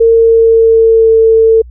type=tone with pitch glide; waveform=sine; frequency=456.6 to 448 Hz; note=A#4 to A4; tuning=-36 to +31 cents; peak=-3 dBFS; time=0-1.62 s; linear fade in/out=10 ms; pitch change=-33 cents; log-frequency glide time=0.12-1.18 s; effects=added 60 Hz sine -29 dBFS peak until 1.7 s